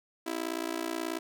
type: tone with amplitude modulation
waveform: sawtooth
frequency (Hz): 329.6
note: E4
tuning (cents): 0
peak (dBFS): -24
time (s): 0.26-1.19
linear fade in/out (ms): 10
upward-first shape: sine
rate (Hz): 58.5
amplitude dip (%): 100
effects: none